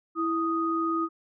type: tone pair together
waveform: sine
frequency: 329.1 / 1244.5 Hz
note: E4 / D#6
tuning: -3 / 0 cents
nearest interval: octave + major seventh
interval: 2303 cents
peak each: -27 dBFS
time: 0.15-1.09 s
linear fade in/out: 50 ms
effects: none